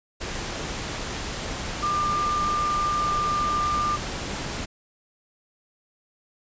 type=tone in noise; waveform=sine; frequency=1195 Hz; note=D6; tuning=30 cents sharp; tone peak=-22 dBFS; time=1.82-3.97 s; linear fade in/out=20 ms; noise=pink; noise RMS=-31 dBFS; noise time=0.2-4.66 s; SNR=+6 dB; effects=resampled to 16000 Hz